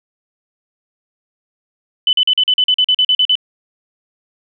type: tone bursts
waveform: sine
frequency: 3008 Hz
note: F#7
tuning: 28 cents sharp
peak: -9 dBFS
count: 13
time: 2.07-3.354 s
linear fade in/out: 2 ms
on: 60 ms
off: 42 ms
effects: none